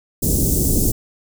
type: band-stop noise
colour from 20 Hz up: pink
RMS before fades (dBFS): -17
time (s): 0.22-0.92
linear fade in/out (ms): 10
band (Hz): 400 to 6900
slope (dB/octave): 24
effects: none